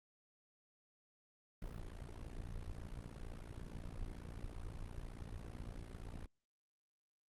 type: noise with amplitude modulation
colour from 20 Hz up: brown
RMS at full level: -43 dBFS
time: 1.62-6.26 s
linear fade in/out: 2 ms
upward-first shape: sine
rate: 57.8 Hz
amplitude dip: 90%
effects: Opus 32 kbps